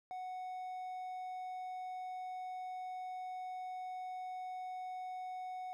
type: tone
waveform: triangle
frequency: 739 Hz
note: F#5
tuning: 2 cents flat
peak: -39 dBFS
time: 0.11-5.73 s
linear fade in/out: 0 ms
effects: none